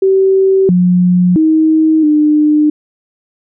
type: tone with pitch steps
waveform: sine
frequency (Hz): 384.1 / 179.4 / 315.8 / 301.4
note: G4 / F3 / D#4 / D4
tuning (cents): -35 / +47 / +26 / +45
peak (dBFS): -6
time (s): 0.02-2.7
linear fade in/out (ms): 5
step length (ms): 670
effects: none